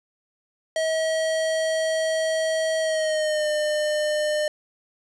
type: tone with pitch glide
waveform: square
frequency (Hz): 640 to 604.1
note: D#5 to D5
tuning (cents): +49 to +49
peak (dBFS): -22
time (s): 0.76-4.48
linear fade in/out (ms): 2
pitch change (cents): -100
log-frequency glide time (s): 2.8-3.48
effects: resampled to 22050 Hz + 8-bit